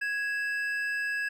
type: tone pair together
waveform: triangle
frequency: 1661.2 / 2637 Hz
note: G#6 / E7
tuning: 0 / 0 cents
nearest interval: minor sixth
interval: 800 cents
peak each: -27 / -36 dBFS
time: 0.01-1.29 s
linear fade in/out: 10 ms
effects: none